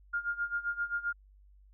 sine tone with tremolo, 1411 Hz, F6, 17 cents sharp, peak -28 dBFS, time 0.13-1.13 s, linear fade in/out 10 ms, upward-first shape sine, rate 7.6 Hz, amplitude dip 85%, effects added 49 Hz sine -56 dBFS peak until 1.73 s

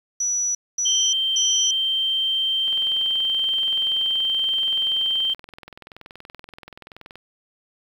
sine tone bursts, 5900 Hz, F#8, 6 cents flat, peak -20 dBFS, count 3, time 0.2-1.71 s, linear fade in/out 5 ms, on 350 ms, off 230 ms
sine tone, 3136 Hz, G7, in tune, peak -19 dBFS, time 0.85-5.34 s, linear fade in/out 10 ms
click train, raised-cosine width 0.3 ms, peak -24 dBFS, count 95, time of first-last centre 2.68-7.156 s, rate 21 Hz
effects 8-bit

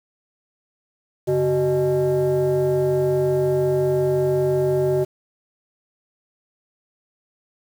sine tone with frequency modulation, 376.8 Hz, F#4, 32 cents sharp, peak -15 dBFS, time 1.27-5.05 s, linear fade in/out 20 ms, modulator 236 Hz, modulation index 0.89, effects tanh soft clip ceiling -14 dBFS + 7-bit

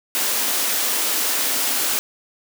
white high-pass noise, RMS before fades -21 dBFS, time 0.15-1.99 s, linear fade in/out 0 ms, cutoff 220 Hz, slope 96 dB/octave, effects none

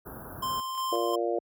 pink band-stop noise, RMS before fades -41 dBFS, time 0.05-0.61 s, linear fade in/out 20 ms, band 1600 to 11000 Hz, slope 96 dB/octave
square tone with tremolo, 1046.5 Hz, C6, in tune, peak -29 dBFS, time 0.42-1.16 s, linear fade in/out 10 ms, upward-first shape square, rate 2.8 Hz, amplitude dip 35%
clicks, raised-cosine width 0.2 ms, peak -37 dBFS, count 2, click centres 0.751 / 0.803 s
harmonic tone, 116.54 Hz, A#2, in tune, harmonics 3 / 4 / 5 / 6, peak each -30 / -31 / -32 / -33 dBFS, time 0.92-1.39 s, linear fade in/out 5 ms
effects high-pass 60 Hz 12 dB/octave

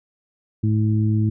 harmonic tone, 107.9 Hz, A2, 33 cents flat, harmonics 1 / 2 / 3, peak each -17 / -23 / -27 dBFS, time 0.63-1.3 s, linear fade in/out 10 ms, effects none

